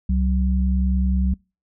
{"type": "tone pair together", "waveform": "sine", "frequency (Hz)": [66.2, 188], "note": ["C2", "F#3"], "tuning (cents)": [21, 28], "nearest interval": "octave + tritone", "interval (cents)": 1807, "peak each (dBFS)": [-18, -22], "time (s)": [0.09, 1.34], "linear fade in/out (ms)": 5, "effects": ["noise-tail reverb RT60 0.3 s tail -26 dB re dry"]}